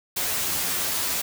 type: noise with comb filter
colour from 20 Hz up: white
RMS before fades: -26 dBFS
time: 0.16-1.22 s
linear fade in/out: 10 ms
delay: 11 ms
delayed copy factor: +0.75
effects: none